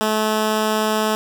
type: tone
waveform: 10% pulse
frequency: 216.1 Hz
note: A3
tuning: 31 cents flat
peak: -9 dBFS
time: 0.01-1.15 s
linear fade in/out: 0 ms
effects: none